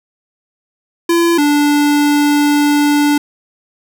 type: tone pair in turn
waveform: square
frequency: 339.3 / 292.1 Hz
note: F4 / D4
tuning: -50 / -9 cents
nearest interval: minor third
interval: 259 cents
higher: first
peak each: -10 dBFS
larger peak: neither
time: 1.09-1.38 / 1.38-3.18 s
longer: second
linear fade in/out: 5 ms
effects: none